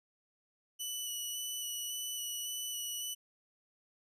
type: tone with vibrato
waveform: 15% pulse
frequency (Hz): 2960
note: F#7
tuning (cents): 0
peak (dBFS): -30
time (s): 0.79-3.15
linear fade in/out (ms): 20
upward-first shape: square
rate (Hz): 1.8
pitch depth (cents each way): 11
effects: none